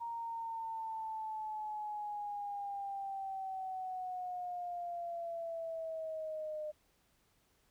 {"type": "linear sweep", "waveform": "sine", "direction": "down", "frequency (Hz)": [935, 606], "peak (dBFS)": -38, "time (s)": [0, 6.72], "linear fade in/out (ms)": 20, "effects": ["pink hiss -73 dBFS RMS until 7.7 s"]}